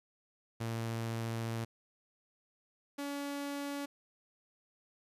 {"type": "tone pair in turn", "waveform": "sawtooth", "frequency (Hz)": [114.3, 283.8], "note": ["A#2", "C#4"], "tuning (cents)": [-34, 41], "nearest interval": "octave + major third", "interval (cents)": 1575, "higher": "second", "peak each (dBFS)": [-31, -33], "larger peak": "first", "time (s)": [[0.6, 1.65], [2.98, 3.86]], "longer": "first", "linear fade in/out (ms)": 10, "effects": ["resampled to 32000 Hz", "11-bit"]}